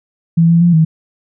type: tone with pitch steps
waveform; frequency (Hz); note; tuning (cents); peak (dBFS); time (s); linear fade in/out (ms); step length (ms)
sine; 166.2 / 168.2 / 173.2 / 159.7; E3 / E3 / F3 / D#3; +15 / +35 / -14 / +45; -6; 0.37-0.85; 10; 120
effects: none